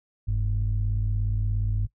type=tone pair together; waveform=sine; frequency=45.79 / 102.8 Hz; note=F#1 / G#2; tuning=-17 / -17 cents; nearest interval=octave + major second; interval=1400 cents; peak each=-24 dBFS; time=0.27-1.87 s; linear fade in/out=20 ms; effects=noise-tail reverb RT60 0.1 s tail -21 dB re dry + tanh soft clip ceiling -17 dBFS